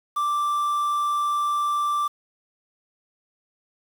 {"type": "tone with quantisation", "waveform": "triangle", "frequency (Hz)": 1174.7, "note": "D6", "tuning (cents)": 0, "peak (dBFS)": -19, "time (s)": [0.16, 2.08], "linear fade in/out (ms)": 10, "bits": 7, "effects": []}